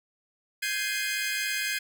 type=chord; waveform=sawtooth; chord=Ab major seventh; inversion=third; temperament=equal with one note detuned; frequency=1568 / 1671.8 / 2093 / 2489 Hz; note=G6 / Ab6 / C7 / Eb7; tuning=0 / +11 / 0 / 0 cents; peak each=-30 dBFS; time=0.62-1.79 s; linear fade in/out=10 ms; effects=none

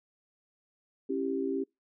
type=chord; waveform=sine; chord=C# diminished; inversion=none; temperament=equal with one note detuned; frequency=272.7 / 329.6 / 392 Hz; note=C#4 / E4 / G4; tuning=-28 / 0 / 0 cents; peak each=-32 / -37 / -32 dBFS; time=1.09-1.64 s; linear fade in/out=10 ms; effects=noise-tail reverb RT60 0.2 s tail -26 dB re dry

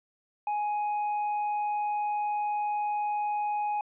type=tone with hard clipping; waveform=sine; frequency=834 Hz; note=G#5; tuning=7 cents sharp; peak=-28 dBFS; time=0.47-3.81 s; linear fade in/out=2 ms; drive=3 dB; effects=resampled to 8000 Hz

